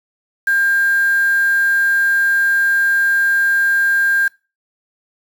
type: tone with quantisation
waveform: sine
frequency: 1600 Hz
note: G6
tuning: 35 cents sharp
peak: -12 dBFS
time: 0.47-4.28 s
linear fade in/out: 5 ms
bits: 5
effects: noise-tail reverb RT60 0.3 s tail -23 dB re dry